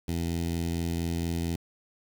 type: tone with notch filter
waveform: 15% pulse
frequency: 84.3 Hz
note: E2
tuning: 39 cents sharp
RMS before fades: -30 dBFS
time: 0.08-1.56 s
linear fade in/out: 5 ms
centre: 1200 Hz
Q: 0.57
effects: 8-bit